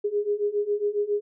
sine beating tone pair, 408.5 / 415.8 Hz, G#4 / G#4, -29 / +2 cents, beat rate 7.3 Hz, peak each -27 / -25 dBFS, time 0.04-1.21 s, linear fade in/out 10 ms, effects none

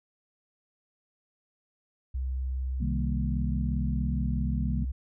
sine tone, 64.7 Hz, C2, 19 cents flat, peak -28 dBFS, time 2.14-4.92 s, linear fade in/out 10 ms
sine chord, C minor seventh, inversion none, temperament equal, 130.81 / 155.56 / 196 / 233.1 Hz, C3 / Eb3 / G3 / Bb3, 0 / 0 / 0 / 0 cents, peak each -34 dBFS, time 2.8-4.85 s, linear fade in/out 10 ms
effects none

